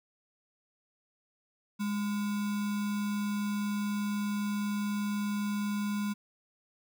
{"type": "tone with sample-and-hold", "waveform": "sine", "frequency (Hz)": 206, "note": "G#3", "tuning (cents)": -14, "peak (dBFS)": -29, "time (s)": [1.79, 6.14], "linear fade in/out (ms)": 20, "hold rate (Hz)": 1225, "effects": []}